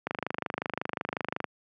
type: click train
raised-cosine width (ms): 0.5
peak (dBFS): -14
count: 36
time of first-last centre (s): 0.07-1.443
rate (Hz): 25.5
effects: high-pass 150 Hz 12 dB/octave